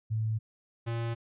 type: tone pair in turn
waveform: sine / square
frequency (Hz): 110 / 116.2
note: A2 / A#2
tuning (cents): 0 / -5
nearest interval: minor second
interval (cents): 95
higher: second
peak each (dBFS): -27 / -31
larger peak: first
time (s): 0.1-0.39 / 0.86-1.15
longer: neither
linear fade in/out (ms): 20
effects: resampled to 8000 Hz